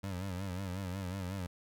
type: tone with vibrato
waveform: 25% pulse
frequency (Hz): 93.7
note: F#2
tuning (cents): +22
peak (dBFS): -33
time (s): 0.03-1.47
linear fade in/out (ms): 10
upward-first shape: sine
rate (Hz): 5.5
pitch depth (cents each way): 100
effects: none